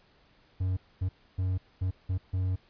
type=tone bursts at uneven times; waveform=triangle; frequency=92.8 Hz; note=F#2; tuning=6 cents sharp; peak=-24 dBFS; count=6; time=0.6-0.77 / 1.01-1.09 / 1.38-1.58 / 1.81-1.91 / 2.09-2.18 / 2.33-2.56 s; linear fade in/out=10 ms; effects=pink hiss -63 dBFS RMS until 2.69 s + resampled to 11025 Hz